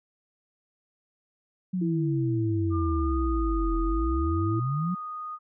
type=exponential two-way sweep; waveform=sine; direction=down then up; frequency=188.6 to 41.2 to 188.6 Hz; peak=-25 dBFS; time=1.73-4.95 s; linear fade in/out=10 ms; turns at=3.79 s
type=tone; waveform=sine; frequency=329.6 Hz; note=E4; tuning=in tune; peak=-27 dBFS; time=1.81-4.6 s; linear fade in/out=10 ms
type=tone with pitch glide; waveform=sine; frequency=1200 to 1237.3 Hz; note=D6 to D#6; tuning=+37 to -10 cents; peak=-33 dBFS; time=2.7-5.39 s; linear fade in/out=50 ms; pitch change=+53 cents; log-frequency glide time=2.98-3.18 s
effects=none